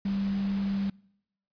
sine tone in noise, 197.3 Hz, G3, 11 cents sharp, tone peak -26 dBFS, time 0.05-0.9 s, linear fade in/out 5 ms, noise pink, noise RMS -44 dBFS, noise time 0.05-0.9 s, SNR +15 dB, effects noise-tail reverb RT60 0.8 s tail -25 dB re dry + resampled to 11025 Hz

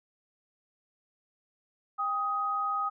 sine tone pair together, 797.6 / 1253 Hz, G5 / D#6, +30 / +12 cents, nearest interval minor sixth, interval 782 cents, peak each -35 / -28 dBFS, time 1.98-2.9 s, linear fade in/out 20 ms, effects none

